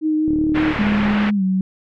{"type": "tone with vibrato", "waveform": "sine", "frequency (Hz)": 310, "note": "D#4", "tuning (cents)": -6, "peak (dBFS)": -15, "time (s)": [0.01, 0.75], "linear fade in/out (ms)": 50, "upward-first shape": "triangle", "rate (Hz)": 5.1, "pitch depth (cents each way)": 16}
{"type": "click train", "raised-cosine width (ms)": 3, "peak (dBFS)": -15, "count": 33, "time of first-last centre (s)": [0.28, 1.136], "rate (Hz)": 37.4}
{"type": "low-pass noise", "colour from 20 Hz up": "white", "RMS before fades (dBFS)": -25, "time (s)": [0.54, 1.31], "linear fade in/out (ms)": 20, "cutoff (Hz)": 2400, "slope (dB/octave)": 24}
{"type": "tone with pitch glide", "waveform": "sine", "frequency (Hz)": [207.7, 188.27], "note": ["G#3", "F#3"], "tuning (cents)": [0, 30], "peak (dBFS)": -15, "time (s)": [0.79, 1.61], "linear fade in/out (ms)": 2, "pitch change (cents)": -170, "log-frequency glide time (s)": [1.33, 1.43]}
{"effects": []}